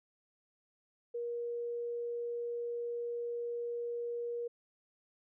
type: tone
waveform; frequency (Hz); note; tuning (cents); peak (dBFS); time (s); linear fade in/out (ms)
sine; 474.6; A#4; +31; -35; 1.14-4.48; 10
effects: none